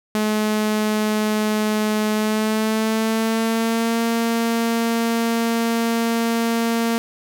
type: tone with pitch glide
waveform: sawtooth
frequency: 213.7 to 230.4 Hz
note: G#3 to A#3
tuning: +50 to -20 cents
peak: -14 dBFS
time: 0.15-6.98 s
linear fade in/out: 0 ms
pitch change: +130 cents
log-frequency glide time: 2.11-4.02 s
effects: none